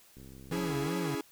click train, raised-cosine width 3 ms, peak -38 dBFS, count 47, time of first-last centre 0.17-0.864 s, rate 66.3 Hz
square tone with vibrato, 158.2 Hz, D#3, 29 cents sharp, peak -35 dBFS, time 0.51-1.15 s, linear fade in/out 2 ms, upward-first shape sine, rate 2.7 Hz, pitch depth 230 cents each way
45% pulse chord, C# minor, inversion none, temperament equal with one note detuned, 281.1 / 329.6 / 415.3 Hz, C#4 / E4 / G#4, +24 / 0 / 0 cents, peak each -37 dBFS, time 0.52-1.21 s, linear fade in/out 2 ms
effects white hiss -60 dBFS RMS until 1.31 s

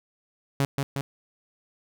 sawtooth tone with echo, 138.59 Hz, C#3, in tune, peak -17 dBFS, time 0.6-0.65 s, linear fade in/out 0 ms, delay 180 ms, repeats 2, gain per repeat -3 dB, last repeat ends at 1.01 s, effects none

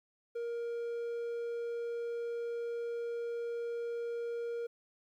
triangle tone, 469.7 Hz, A#4, 13 cents sharp, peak -33 dBFS, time 0.35-4.67 s, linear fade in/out 10 ms, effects 12-bit

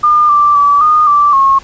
sine tone with pitch steps, 1207 / 1174 / 1151 / 1225 / 1167 / 1087 Hz, D6 / D6 / D6 / D#6 / D6 / C#6, +47 / -1 / -35 / -27 / -11 / -34 cents, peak -5 dBFS, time 0.03-1.59 s, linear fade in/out 10 ms, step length 260 ms, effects pink hiss -37 dBFS RMS until 1.63 s + resampled to 16000 Hz

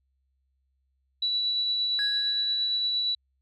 sine tone with tremolo, 3939 Hz, B7, 5 cents flat, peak -23 dBFS, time 1.22-3.15 s, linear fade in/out 5 ms, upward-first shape triangle, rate 8.7 Hz, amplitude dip 25%
triangle tone with exponential decay, 1659 Hz, G#6, 2 cents flat, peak -27 dBFS, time 1.99-2.96 s, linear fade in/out 0 ms, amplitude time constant 210 ms
effects added 66 Hz sine -70 dBFS peak until 3.41 s

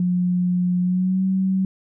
sine tone with pitch glide, 179.2 to 189.75 Hz, F3 to F#3, +45 to +44 cents, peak -17 dBFS, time 0-1.65 s, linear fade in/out 2 ms, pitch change +99 cents, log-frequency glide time 0.81-1.24 s, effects none

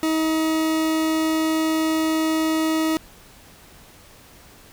40% pulse tone, 317.7 Hz, D#4, 36 cents sharp, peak -18 dBFS, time 0.03-2.97 s, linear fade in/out 0 ms, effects pink hiss -48 dBFS RMS until 4.72 s

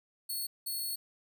5% pulse tone bursts at uneven times, 4382 Hz, C#8, 21 cents flat, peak -27 dBFS, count 2, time 0.29-0.47 / 0.66-0.96 s, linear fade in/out 10 ms, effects none

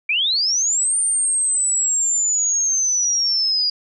sine linear two-way sweep, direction up then down, 2286 to 9000 to 4837 Hz, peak -16 dBFS, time 0.09-3.7 s, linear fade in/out 5 ms, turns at 0.97 s, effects none

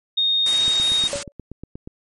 sine tone with pitch glide, 3700 to 3730 Hz, A#7 to A#7, -14 to 0 cents, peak -16 dBFS, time 0.17-1.08 s, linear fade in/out 10 ms, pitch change +14 cents, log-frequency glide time 0.47-0.55 s
white noise, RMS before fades -28 dBFS, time 0.46-1.23 s, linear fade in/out 2 ms
click train, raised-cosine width 3 ms, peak -21 dBFS, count 11, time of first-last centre 0.68-1.875 s, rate 8.37 Hz
sine tone with exponential decay, 567 Hz, C#5, 39 cents sharp, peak -19 dBFS, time 1.13-1.32 s, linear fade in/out 0 ms, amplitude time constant 40 ms
effects MP3 48 kbps

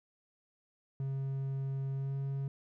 triangle tone with pitch glide, 135.6 to 137.25 Hz, C#3 to C#3, -38 to -17 cents, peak -31 dBFS, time 1-2.48 s, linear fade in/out 2 ms, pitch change +21 cents, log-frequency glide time 1.94-2.16 s, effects none

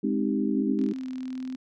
sine chord, Ab major seventh, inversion none, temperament equal, 207.7 / 261.6 / 311.1 / 392 Hz, Ab3 / C4 / Eb4 / G4, 0 / 0 / 0 / 0 cents, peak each -27 / -28 / -29 / -33 dBFS, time 0.03-0.93 s, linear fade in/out 10 ms
sine tone with pitch glide, 270.2 to 257.6 Hz, C#4 to C4, -44 to -27 cents, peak -31 dBFS, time 0.54-1.56 s, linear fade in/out 10 ms, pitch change -83 cents, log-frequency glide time 0.8-1.07 s
click train, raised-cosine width 0.2 ms, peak -31 dBFS, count 32, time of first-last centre 0.79-1.55 s, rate 40.8 Hz
effects none

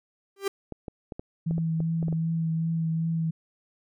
45% pulse tone with exponential growth, 394.5 Hz, G4, 11 cents sharp, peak -22 dBFS, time 0.36-0.48 s, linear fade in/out 5 ms, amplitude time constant 24 ms
clicks, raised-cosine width 2 ms, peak -22 dBFS, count 10, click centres 0.723 / 0.882 / 1.122 / 1.195 / 1.51 / 1.581 / 1.804 / 2.028 / 2.083 / 2.127 s
sine tone with vibrato, 163.2 Hz, E3, 17 cents flat, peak -24 dBFS, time 1.46-3.31 s, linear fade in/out 10 ms, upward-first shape triangle, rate 2.6 Hz, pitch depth 20 cents each way
effects none

